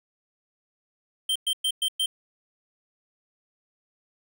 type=tone bursts; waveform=square; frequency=3136 Hz; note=G7; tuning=in tune; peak=-23 dBFS; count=5; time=1.29-2.06 s; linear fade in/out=5 ms; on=66 ms; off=110 ms; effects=none